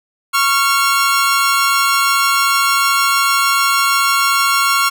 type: tone pair together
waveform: sawtooth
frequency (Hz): 1102.7 / 1380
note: C#6 / F6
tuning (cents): -9 / -21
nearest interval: major third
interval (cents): 388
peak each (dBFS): -11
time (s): 0.33-4.9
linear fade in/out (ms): 20
effects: none